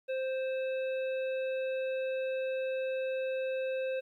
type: harmonic tone with a mistuned harmonic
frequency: 523.3 Hz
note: C5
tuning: in tune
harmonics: 1 / 3 / 5 / 7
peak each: -31 / -46 / -44 / -54 dBFS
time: 0.08-4.01 s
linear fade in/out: 20 ms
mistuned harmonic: 7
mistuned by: +68 cents
effects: 12-bit

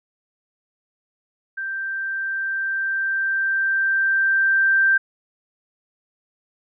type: tone with level ramp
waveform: sine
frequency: 1570 Hz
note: G6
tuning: 2 cents sharp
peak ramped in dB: -25 to -13 dBFS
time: 1.57-4.98 s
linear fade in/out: 10 ms
effects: none

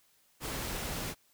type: noise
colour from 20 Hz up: pink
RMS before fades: -37 dBFS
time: 0.4-1.15 s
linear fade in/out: 50 ms
type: clicks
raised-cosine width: 5 ms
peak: -35 dBFS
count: 3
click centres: 0.479 / 0.527 / 0.573 s
effects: white hiss -68 dBFS RMS until 1.33 s

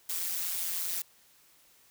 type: noise with amplitude modulation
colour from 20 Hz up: blue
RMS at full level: -30 dBFS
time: 0.09-1.02 s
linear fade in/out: 5 ms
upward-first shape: sine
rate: 175 Hz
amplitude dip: 75%
effects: white hiss -62 dBFS RMS until 1.9 s

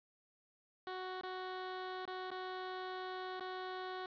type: tone with dropouts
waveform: 15% pulse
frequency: 370.9 Hz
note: F#4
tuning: 4 cents sharp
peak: -35 dBFS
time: 0.87-4.06 s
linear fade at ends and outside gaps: 1 ms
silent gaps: 1.211-1.234 / 2.054-2.077 / 2.305-2.315 / 3.397-3.407 s
effects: resampled to 11025 Hz + 11-bit

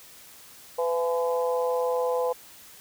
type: harmonic tone with a mistuned harmonic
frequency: 169.3 Hz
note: E3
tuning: 46 cents sharp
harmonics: 3 / 4 / 5 / 6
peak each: -24 / -34 / -32 / -34 dBFS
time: 0.78-2.33 s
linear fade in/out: 10 ms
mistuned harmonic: 3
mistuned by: -20 cents
effects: white hiss -49 dBFS RMS until 2.8 s

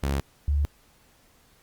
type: tone pair in turn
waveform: sawtooth / sine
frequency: 69.3 / 72.23 Hz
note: C#2 / D2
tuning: 0 / -28 cents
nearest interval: minor second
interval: 72 cents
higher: second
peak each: -20 dBFS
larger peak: neither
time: 0.03-0.2 / 0.48-0.65 s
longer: neither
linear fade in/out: 0 ms
effects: pink hiss -60 dBFS RMS until 1.62 s + Opus 48 kbps

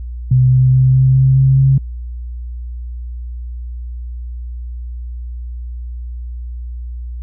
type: tone with pitch steps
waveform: sine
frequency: 127.8 / 128.91 / 130.03 / 131.17 / 132.31 / 133.46 / 134.62 Hz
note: C3 / C3 / C3 / C3 / C3 / C3 / C3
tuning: -40 / -25 / -10 / +5 / +20 / +35 / +50 cents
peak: -7 dBFS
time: 0.31-1.78 s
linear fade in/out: 5 ms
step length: 210 ms
effects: added 60 Hz sine -23 dBFS peak until 7.22 s

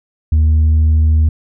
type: tone with pitch glide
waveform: sine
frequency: 77.78 to 78.28 Hz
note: D#2 to D#2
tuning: 0 to +11 cents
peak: -5 dBFS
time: 0.32-1.29 s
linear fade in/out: 5 ms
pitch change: +11 cents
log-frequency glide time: 0.42-0.78 s
effects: tanh soft clip ceiling -7 dBFS

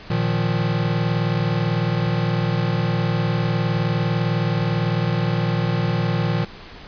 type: chord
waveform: square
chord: Bb suspended fourth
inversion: none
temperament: equal with one note detuned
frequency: 116.54 / 154.94 / 174.61 Hz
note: Bb2 / Eb3 / F3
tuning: 0 / -7 / 0 cents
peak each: -23 / -24 / -25 dBFS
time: 0.1-6.45 s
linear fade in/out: 5 ms
effects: pink hiss -40 dBFS RMS until 6.87 s + resampled to 11025 Hz

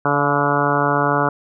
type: harmonic tone with a mistuned harmonic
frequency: 144.1 Hz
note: D3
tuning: 33 cents flat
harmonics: 1 / 2 / 3 / 4 / 5 / 6 / 7 / 8 / 9 / 10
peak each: -24 / -24 / -24 / -24 / -24 / -24 / -24 / -24 / -24 / -24 dBFS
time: 0.05-1.29 s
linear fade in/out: 2 ms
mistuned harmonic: 5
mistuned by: -32 cents
effects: none

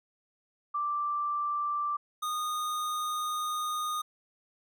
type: tone pair in turn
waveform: sine / square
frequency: 1174.7 / 1231.3 Hz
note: D6 / D#6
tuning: 0 / -18 cents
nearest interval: minor second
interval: 82 cents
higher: second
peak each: -28 / -31 dBFS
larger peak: first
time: 0.74-1.97 / 2.22-4.02 s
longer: second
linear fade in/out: 10 ms
effects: none

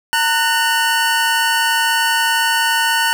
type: tone pair together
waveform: 25% pulse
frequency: 911 / 1481 Hz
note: A#5 / F#6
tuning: -40 / +1 cents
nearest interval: minor sixth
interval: 841 cents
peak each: -13 dBFS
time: 0.13-3.13 s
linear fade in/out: 0 ms
effects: none

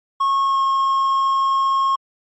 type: tone with pitch glide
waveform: triangle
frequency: 1093 to 1082.3 Hz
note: C#6 to C#6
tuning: -25 to -42 cents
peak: -13 dBFS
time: 0.2-1.96 s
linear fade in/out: 10 ms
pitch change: -17 cents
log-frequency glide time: 0.42-0.61 s
effects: MP3 32 kbps

